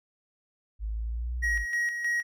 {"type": "exponential two-way sweep", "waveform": "sine", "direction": "up then down", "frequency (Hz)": [52.2, 61.2, 52.2], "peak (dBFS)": -29, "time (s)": [0.79, 1.66], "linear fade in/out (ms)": 50, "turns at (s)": 1.37}
{"type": "tone with tremolo", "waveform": "triangle", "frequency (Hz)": 1897, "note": "A#6", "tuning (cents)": 30, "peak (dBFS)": -23, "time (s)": [1.42, 2.23], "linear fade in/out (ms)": 20, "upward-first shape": "square", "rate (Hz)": 3.2, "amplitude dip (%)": 50}
{"effects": []}